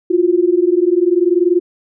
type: tone pair together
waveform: sine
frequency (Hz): 342.6 / 363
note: F4 / F#4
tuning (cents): -33 / -33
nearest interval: minor second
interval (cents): 100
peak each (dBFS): -13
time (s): 0.1-1.6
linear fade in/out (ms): 10
effects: none